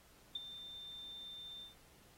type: tone with ADSR envelope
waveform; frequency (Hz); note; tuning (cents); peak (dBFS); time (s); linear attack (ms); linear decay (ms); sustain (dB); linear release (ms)
sine; 3585; A7; +32; -35; 0.35-1.75; 6; 22; -12; 140
effects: pink hiss -65 dBFS RMS until 2.17 s + AAC 48 kbps